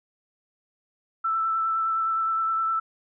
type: tone with vibrato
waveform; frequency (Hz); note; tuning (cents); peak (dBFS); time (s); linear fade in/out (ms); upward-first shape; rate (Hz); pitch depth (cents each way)
sine; 1326; E6; +10; -22; 1.24-2.8; 10; sine; 9.7; 15
effects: none